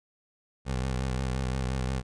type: tone with vibrato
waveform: 20% pulse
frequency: 64.6 Hz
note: C2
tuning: 21 cents flat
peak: -23 dBFS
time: 0.65-2.03 s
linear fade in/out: 50 ms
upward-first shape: sine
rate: 5.7 Hz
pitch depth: 59 cents each way
effects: resampled to 22050 Hz